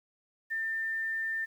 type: tone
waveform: sine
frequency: 1795 Hz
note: A6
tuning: 34 cents sharp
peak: -30 dBFS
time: 0.5-1.46 s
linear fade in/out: 20 ms
effects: 10-bit